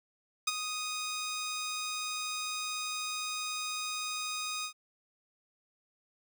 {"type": "tone with ADSR envelope", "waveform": "10% pulse", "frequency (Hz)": 1244.5, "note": "D#6", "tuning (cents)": 0, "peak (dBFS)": -17, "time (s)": [0.47, 4.73], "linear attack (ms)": 8, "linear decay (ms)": 27, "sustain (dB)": -9, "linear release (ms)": 86, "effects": []}